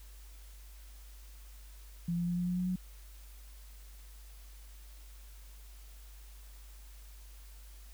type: tone with pitch steps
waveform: sine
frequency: 171.6 / 173.49 / 175.41 / 177.34 / 179.3 / 181.28 / 183.28 Hz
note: F3 / F3 / F3 / F3 / F3 / F#3 / F#3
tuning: -30 / -11 / +8 / +27 / +46 / -35 / -16 cents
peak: -30 dBFS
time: 2.08-2.759 s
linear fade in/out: 5 ms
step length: 97 ms
effects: added 50 Hz sine -49 dBFS peak until 7.93 s + white hiss -60 dBFS RMS until 7.93 s